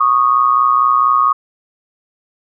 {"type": "tone pair together", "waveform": "sine", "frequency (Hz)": [1108.7, 1233], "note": ["C#6", "D#6"], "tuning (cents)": [0, -16], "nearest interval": "major second", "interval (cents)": 184, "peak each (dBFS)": -12, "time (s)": [0, 1.33], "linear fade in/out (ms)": 10, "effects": []}